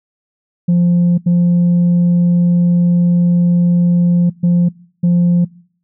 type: tone bursts at uneven times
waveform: sine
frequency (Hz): 174.61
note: F3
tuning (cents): 0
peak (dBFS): -6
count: 4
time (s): 0.68-1.18 / 1.26-4.3 / 4.43-4.69 / 5.03-5.45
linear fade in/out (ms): 10
effects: noise-tail reverb RT60 0.6 s tail -25 dB re dry + tanh soft clip ceiling -7 dBFS